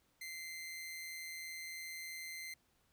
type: tone with amplitude modulation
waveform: sawtooth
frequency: 2077 Hz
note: C7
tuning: 13 cents flat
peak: -39 dBFS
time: 0.21-2.54 s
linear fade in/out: 5 ms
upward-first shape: sine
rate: 163 Hz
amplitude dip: 40%
effects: pink hiss -75 dBFS RMS until 2.92 s